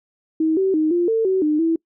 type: tone with pitch steps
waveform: sine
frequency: 317.8 / 383 / 311.4 / 348.3 / 449.3 / 378.3 / 303.2 / 327.9 Hz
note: D#4 / G4 / D#4 / F4 / A4 / F#4 / D#4 / E4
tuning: +37 / -40 / +2 / -5 / +36 / +38 / -45 / -9 cents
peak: -15 dBFS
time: 0.4-1.76 s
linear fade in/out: 5 ms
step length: 170 ms
effects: noise-tail reverb RT60 0.1 s tail -25 dB re dry